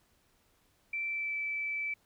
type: tone with pitch glide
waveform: sine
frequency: 2338 to 2315 Hz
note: D7 to D7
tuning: -8 to -25 cents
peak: -32 dBFS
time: 0.93-1.94 s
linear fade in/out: 5 ms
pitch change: -17 cents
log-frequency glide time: 1.05-1.36 s
effects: pink hiss -70 dBFS RMS until 2.05 s